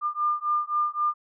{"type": "beating tone pair", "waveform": "sine", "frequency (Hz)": [1200, 1203.8], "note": ["D6", "D6"], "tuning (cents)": [37, 42], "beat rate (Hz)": 3.8, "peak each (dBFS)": -26, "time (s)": [0.01, 1.14], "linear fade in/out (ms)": 50, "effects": []}